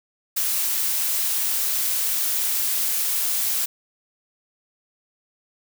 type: noise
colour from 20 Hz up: blue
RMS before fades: -23 dBFS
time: 0.36-3.66 s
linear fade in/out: 10 ms
effects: none